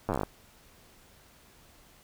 slowing click train, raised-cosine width 1 ms, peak -15 dBFS, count 11, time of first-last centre 0.09-0.233 s, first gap 9 ms, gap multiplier 1.1, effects pink hiss -58 dBFS RMS until 2.03 s

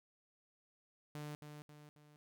sawtooth tone with echo, 149 Hz, D3, 25 cents sharp, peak -40 dBFS, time 1.15-1.35 s, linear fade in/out 0 ms, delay 270 ms, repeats 3, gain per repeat -6 dB, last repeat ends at 2.16 s, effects none

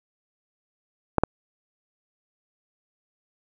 clicks, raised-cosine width 1 ms, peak -4 dBFS, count 2, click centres 1.183 / 1.236 s, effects none

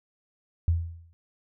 sine tone with exponential decay, 83.8 Hz, E2, 29 cents sharp, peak -17 dBFS, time 0.68-1.13 s, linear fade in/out 0 ms, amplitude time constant 97 ms, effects none

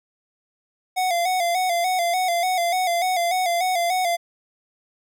square tone with vibrato, 714 Hz, F5, 38 cents sharp, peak -20 dBFS, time 0.96-4.17 s, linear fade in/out 20 ms, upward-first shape square, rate 3.4 Hz, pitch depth 64 cents each way, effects none

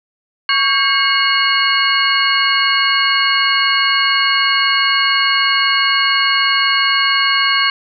sine tone cluster, 1118 / 1601 / 2175 / 2872 / 4347 Hz, C#6 / G6 / C#7 / F7 / C#8, +14 / +36 / -33 / +48 / -35 cents, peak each -18 dBFS, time 0.49-7.7 s, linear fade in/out 2 ms, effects none

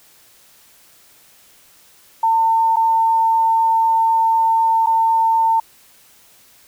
sine tone with dropouts, 902 Hz, A5, 43 cents sharp, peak -12 dBFS, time 2.23-5.6 s, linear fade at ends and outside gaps 5 ms, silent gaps 2.76-2.767 / 4.862-4.869 s, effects white hiss -50 dBFS RMS until 6.67 s

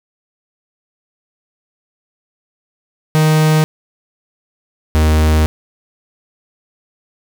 45% pulse tone pair in turn, 155.56 / 77.78 Hz, D#3 / D#2, 0 / 0 cents, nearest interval octave, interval 1200 cents, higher first, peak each -9 dBFS, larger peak neither, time 3.15-3.64 / 4.95-5.46 s, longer second, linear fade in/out 0 ms, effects none

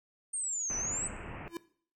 sine exponential two-way sweep, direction down then up, 8870 to 5920 to 8200 Hz, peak -32 dBFS, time 0.33-1.08 s, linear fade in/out 10 ms, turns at 0.76 s
pink low-pass noise, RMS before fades -43 dBFS, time 0.7-1.48 s, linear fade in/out 0 ms, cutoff 2800 Hz, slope 96 dB/octave
square tone with exponential growth, 337 Hz, E4, 38 cents sharp, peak -33 dBFS, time 1.46-1.57 s, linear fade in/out 2 ms, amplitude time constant 22 ms
effects noise-tail reverb RT60 0.5 s tail -17 dB re dry

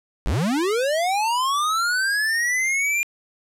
square linear sweep, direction up, 32.04 to 2413 Hz, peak -20 dBFS, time 0.26-3.03 s, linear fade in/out 0 ms, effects low-pass 11000 Hz 12 dB/octave + 10-bit

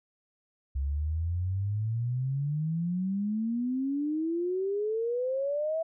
sine exponential sweep, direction up, 66.6 to 659.3 Hz, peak -27 dBFS, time 0.75-5.83 s, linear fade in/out 10 ms, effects none

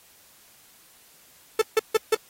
45% pulse tone bursts, 440 Hz, A4, in tune, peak -16 dBFS, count 4, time 1.59-2.148 s, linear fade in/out 5 ms, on 27 ms, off 150 ms, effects white hiss -55 dBFS RMS until 2.29 s + AAC 48 kbps

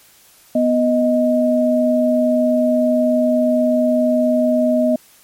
sine tone pair together, 246.7 / 625 Hz, B3 / D#5, -2 / +8 cents, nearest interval octave + major third, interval 1610 cents, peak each -15 dBFS, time 0.55-4.96 s, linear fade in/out 5 ms, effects white hiss -49 dBFS RMS until 5.23 s + MP3 64 kbps

